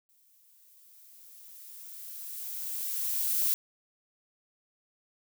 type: noise with exponential growth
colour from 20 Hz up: violet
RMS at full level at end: -26 dBFS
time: 0.09-3.54 s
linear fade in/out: 0 ms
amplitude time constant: 750 ms
effects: none